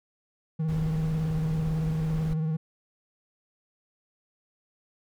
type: tone with vibrato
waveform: triangle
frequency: 158.2 Hz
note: D#3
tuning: 29 cents sharp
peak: -23 dBFS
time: 0.59-2.57 s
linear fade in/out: 10 ms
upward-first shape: sine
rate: 18 Hz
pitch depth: 43 cents each way
type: noise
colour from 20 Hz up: brown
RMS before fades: -36 dBFS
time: 0.68-2.34 s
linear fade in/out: 10 ms
effects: none